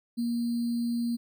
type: tone with sample-and-hold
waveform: sine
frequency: 236.2 Hz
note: A#3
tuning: 23 cents sharp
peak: -26 dBFS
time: 0.17-1.17 s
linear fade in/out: 20 ms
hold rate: 4410 Hz
effects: none